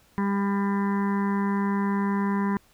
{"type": "harmonic tone", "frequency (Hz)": 199.4, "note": "G3", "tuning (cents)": 30, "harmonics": [1, 2, 4, 5, 6, 7, 8, 9, 10], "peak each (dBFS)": [-23, -33, -41, -31, -44, -45, -42, -40, -45], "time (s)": [0.18, 2.57], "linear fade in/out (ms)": 0, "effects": ["pink hiss -60 dBFS RMS until 2.73 s"]}